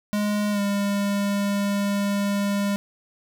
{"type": "tone with pitch glide", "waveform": "square", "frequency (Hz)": [207.7, 201.4], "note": ["G#3", "G3"], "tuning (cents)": [0, 47], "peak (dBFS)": -22, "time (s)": [0.13, 2.76], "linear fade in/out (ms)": 0, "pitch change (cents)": -53, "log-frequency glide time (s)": [0.51, 0.6], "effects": []}